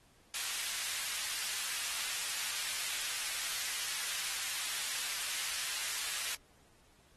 pink high-pass noise, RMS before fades -38 dBFS, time 0.34-6.35 s, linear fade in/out 2 ms, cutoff 2000 Hz, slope 12 dB/octave, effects pink hiss -66 dBFS RMS until 7.16 s + AAC 32 kbps

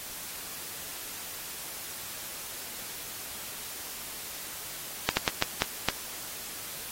slowing click train, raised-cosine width 0.2 ms, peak -5 dBFS, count 6, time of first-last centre 5.09-5.886 s, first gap 80 ms, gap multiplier 1.35, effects white hiss -40 dBFS RMS until 6.91 s + AAC 48 kbps

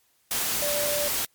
sine tone in noise, 585 Hz, D5, 7 cents flat, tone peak -27 dBFS, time 0.62-1.08 s, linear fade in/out 2 ms, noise white, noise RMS -27 dBFS, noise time 0.31-1.25 s, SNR -3 dB, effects white hiss -66 dBFS RMS until 1.34 s + MP3 96 kbps

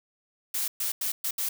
blue noise bursts at uneven times, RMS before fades -29 dBFS, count 5, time 0.54-0.68 / 0.8-0.92 / 1.01-1.12 / 1.24-1.31 / 1.38-1.49 s, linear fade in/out 5 ms, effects none

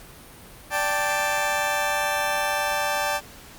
20% pulse chord, D suspended fourth, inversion none, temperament just, 587.3 / 783.1 / 881 Hz, D5 / G5 / A5, 0 / -2 / +2 cents, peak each -22 dBFS, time 0.7-3.21 s, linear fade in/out 50 ms, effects pink hiss -45 dBFS RMS until 3.58 s + Opus 48 kbps

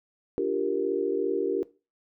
sine chord, G minor seventh, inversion second, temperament equal, 293.7 / 349.2 / 392 / 466.2 Hz, D4 / F4 / G4 / Bb4, 0 / 0 / 0 / 0 cents, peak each -32 / -31 / -28 / -29 dBFS, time 0.38-1.63 s, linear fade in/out 0 ms, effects noise-tail reverb RT60 0.3 s tail -18 dB re dry

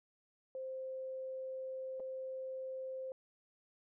sine tone with dropouts, 523.3 Hz, C5, in tune, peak -40 dBFS, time 0.55-3.12 s, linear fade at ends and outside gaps 1 ms, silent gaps 1.998-2.002 s, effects none

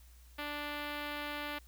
5% pulse tone with notch filter, 293.7 Hz, D4, in tune, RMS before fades -40 dBFS, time 0.38-1.59 s, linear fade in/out 10 ms, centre 8100 Hz, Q 0.57, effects added 60 Hz sine -55 dBFS peak until 1.67 s + white hiss -65 dBFS RMS until 1.67 s

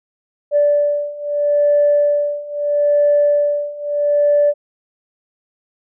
sine beating tone pair, 583 / 583.77 Hz, D5 / D5, -13 / -11 cents, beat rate 0.77 Hz, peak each -16 / -14 dBFS, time 0.51-4.54 s, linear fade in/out 50 ms, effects tanh soft clip ceiling -5 dBFS

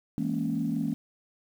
sine chord, A# half-diminished seventh, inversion second, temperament equal, 164.81 / 207.7 / 233.1 / 277.2 Hz, E3 / G#3 / A#3 / C#4, 0 / 0 / 0 / 0 cents, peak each -32 / -33 / -30 / -31 dBFS, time 0.18-0.94 s, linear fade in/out 0 ms, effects tanh soft clip ceiling -18 dBFS + 9-bit

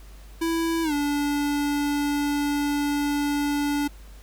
square tone with pitch glide, 330.3 to 289.2 Hz, E4 to D4, +4 to -27 cents, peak -23 dBFS, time 0.41-3.88 s, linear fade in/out 10 ms, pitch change -231 cents, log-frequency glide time 0.83-0.93 s, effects added 50 Hz sine -42 dBFS peak until 4.22 s + pink hiss -53 dBFS RMS until 4.22 s

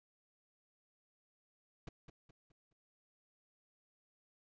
brown noise with echo, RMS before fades -45 dBFS, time 1.87-1.89 s, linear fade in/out 5 ms, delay 210 ms, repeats 4, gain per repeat -8 dB, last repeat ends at 2.73 s, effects resampled to 16000 Hz

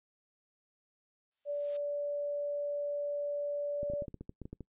blue noise with exponential growth, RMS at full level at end -44 dBFS, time 1.31-1.77 s, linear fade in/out 5 ms, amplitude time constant 99 ms
sine tone, 579 Hz, D5, 25 cents flat, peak -32 dBFS, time 1.45-4.06 s, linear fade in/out 50 ms
clicks, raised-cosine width 3 ms, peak -30 dBFS, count 12, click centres 3.831 / 3.9 / 3.936 / 4.022 / 4.082 / 4.143 / 4.21 / 4.294 / 4.417 / 4.455 / 4.53 / 4.607 s
effects noise-tail reverb RT60 0.1 s tail -24 dB re dry + resampled to 8000 Hz

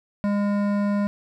sine tone with hard clipping, 203.6 Hz, G#3, 34 cents flat, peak -22 dBFS, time 0.24-1.07 s, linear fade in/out 0 ms, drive 14 dB, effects none

